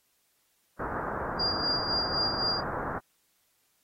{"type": "low-pass noise", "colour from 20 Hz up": "white", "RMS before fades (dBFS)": -34, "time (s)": [0.79, 2.99], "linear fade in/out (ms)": 10, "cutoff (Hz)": 1500, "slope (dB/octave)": 48}
{"type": "tone with tremolo", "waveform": "sine", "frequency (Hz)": 4804, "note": "D8", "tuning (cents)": 38, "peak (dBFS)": -25, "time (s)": [1.39, 2.61], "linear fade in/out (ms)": 10, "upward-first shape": "sine", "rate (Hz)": 3.9, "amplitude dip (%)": 60}
{"effects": ["white hiss -71 dBFS RMS until 3.83 s", "AAC 48 kbps"]}